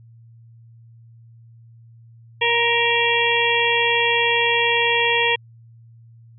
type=harmonic tone with a mistuned harmonic; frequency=469.6 Hz; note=A#4; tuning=13 cents sharp; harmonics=1 / 2 / 4 / 5 / 6 / 7; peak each=-23 / -23 / -23 / -23 / -23 / -23 dBFS; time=2.41-5.36 s; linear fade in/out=10 ms; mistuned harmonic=6; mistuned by=-38 cents; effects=added 115 Hz sine -44 dBFS peak until 6.38 s